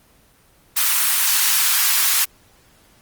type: high-pass noise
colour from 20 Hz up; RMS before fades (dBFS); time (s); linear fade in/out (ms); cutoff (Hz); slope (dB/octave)
white; -17; 0.76-2.25; 10; 1000; 24
effects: pink hiss -54 dBFS RMS until 3.01 s + Opus 24 kbps